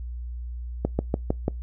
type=slowing click train; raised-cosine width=2 ms; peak=-9 dBFS; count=5; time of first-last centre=0.85-1.481 s; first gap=140 ms; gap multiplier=1.08; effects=noise-tail reverb RT60 0.2 s tail -26 dB re dry + added 60 Hz sine -31 dBFS peak until 1.62 s